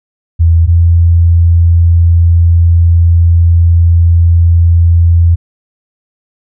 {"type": "tone pair in turn", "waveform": "sine", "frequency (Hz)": [83, 84.7], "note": ["E2", "E2"], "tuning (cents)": [12, 48], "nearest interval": "unison", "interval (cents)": 36, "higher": "second", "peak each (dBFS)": -3, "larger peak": "neither", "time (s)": [[0.39, 0.67], [0.67, 5.36]], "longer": "second", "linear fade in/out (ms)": 20, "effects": []}